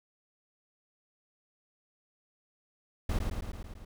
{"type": "noise with echo", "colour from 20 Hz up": "brown", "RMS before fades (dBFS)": -29, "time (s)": [3.09, 3.19], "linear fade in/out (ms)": 5, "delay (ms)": 110, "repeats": 6, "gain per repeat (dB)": -3, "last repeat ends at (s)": 3.85, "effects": []}